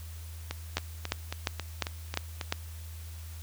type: two click trains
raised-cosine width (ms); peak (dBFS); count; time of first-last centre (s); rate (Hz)
0.2; -10 / -16; 6 / 8; 0.77-2.524 / 0.51-2.412; 2.85 / 3.68
effects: added 81 Hz sine -40 dBFS peak until 3.42 s + white hiss -52 dBFS RMS until 3.42 s